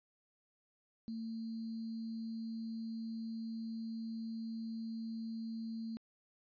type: tone with sample-and-hold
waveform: sine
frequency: 225.5 Hz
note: A3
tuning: 43 cents sharp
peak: -39 dBFS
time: 1.08-5.97 s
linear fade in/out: 0 ms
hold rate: 4410 Hz
effects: resampled to 11025 Hz